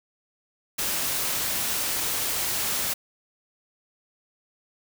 white noise, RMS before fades -27 dBFS, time 0.78-2.94 s, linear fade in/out 10 ms, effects none

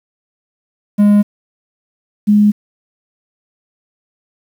triangle / sine tone pair in turn, 206 / 208.2 Hz, G#3 / G#3, -14 / +5 cents, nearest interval unison, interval 19 cents, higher second, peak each -4 / -6 dBFS, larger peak first, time 0.98-1.23 / 2.27-2.52 s, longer neither, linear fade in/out 20 ms, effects 7-bit

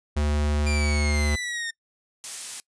square tone, 74 Hz, D2, 14 cents sharp, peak -22 dBFS, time 0.16-1.36 s, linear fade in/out 10 ms
sawtooth exponential sweep, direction down, 2400 to 1822 Hz, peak -25 dBFS, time 0.66-1.71 s, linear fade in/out 10 ms
blue noise, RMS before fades -31 dBFS, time 2.24-2.6 s, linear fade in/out 0 ms
effects noise-tail reverb RT60 0.1 s tail -23 dB re dry + resampled to 22050 Hz

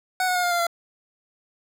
25% pulse tone with pitch steps, 741 / 729.1 / 717.4 / 705.9 / 694.6 / 683.4 Hz, F#5 / F#5 / F5 / F5 / F5 / F5, +2 / -26 / +46 / +18 / -10 / -38 cents, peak -17 dBFS, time 0.2-0.668 s, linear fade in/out 2 ms, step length 78 ms, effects none

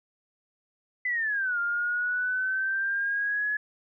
sine exponential two-way sweep, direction down then up, 2027 to 1396.9 to 1702 Hz, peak -25 dBFS, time 1.05-3.57 s, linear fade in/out 5 ms, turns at 1.59 s, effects none

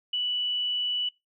sine tone, 2960 Hz, F#7, in tune, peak -25 dBFS, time 0.13-1.09 s, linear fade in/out 5 ms, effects noise-tail reverb RT60 0.2 s tail -22 dB re dry

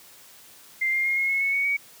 sine tone with pitch steps, 2093 / 2115 / 2137 / 2159 / 2182 / 2205 / 2228 / 2251 Hz, C7 / C7 / C7 / C#7 / C#7 / C#7 / C#7 / C#7, 0 / +18 / +36 / -46 / -28 / -10 / +8 / +26 cents, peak -21 dBFS, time 0.81-1.77 s, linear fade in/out 10 ms, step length 120 ms, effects white hiss -50 dBFS RMS until 2 s + high-pass 80 Hz 12 dB/octave

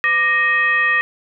sine tone with frequency modulation, 1864.7 Hz, A#6, in tune, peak -13 dBFS, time 0.04-1.01 s, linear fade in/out 0 ms, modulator 678 Hz, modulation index 0.78, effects none

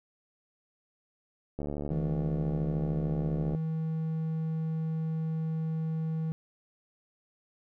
click train, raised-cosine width 2 ms, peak -22 dBFS, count 144, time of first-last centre 1.59-3.549 s, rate 73 Hz
triangle tone, 160 Hz, D#3, 49 cents sharp, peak -27 dBFS, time 1.91-6.32 s, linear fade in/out 0 ms
effects none

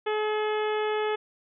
harmonic tone, 426.7 Hz, G#4, 47 cents sharp, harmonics 1 / 2 / 3 / 4 / 5 / 6 / 7 / 8, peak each -26 / -32 / -36 / -38 / -40 / -42 / -43 / -44 dBFS, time 0.06-1.16 s, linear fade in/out 10 ms, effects none

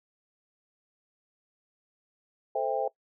sine chord, A minor seventh, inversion none, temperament equal with one note detuned, 440 / 523.3 / 659.3 / 795.4 Hz, A4 / C5 / E5 / G5, 0 / 0 / 0 / +25 cents, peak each -33 / -31 / -32 / -31 dBFS, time 2.55-2.88 s, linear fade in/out 5 ms, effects noise-tail reverb RT60 0.1 s tail -21 dB re dry

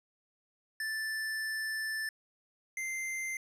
square tone pair in turn, 1760 / 2085 Hz, A6 / C7, 0 / -7 cents, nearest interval minor third, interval 293 cents, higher second, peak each -34 / -35 dBFS, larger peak first, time 0.8-2.09 / 2.77-3.37 s, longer first, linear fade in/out 2 ms, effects resampled to 32000 Hz

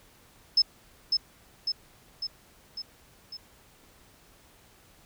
sine tone with echo, 5220 Hz, E8, 18 cents flat, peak -17 dBFS, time 0.57-0.62 s, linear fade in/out 5 ms, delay 550 ms, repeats 5, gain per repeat -4 dB, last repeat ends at 3.37 s, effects pink hiss -58 dBFS RMS until 5.05 s

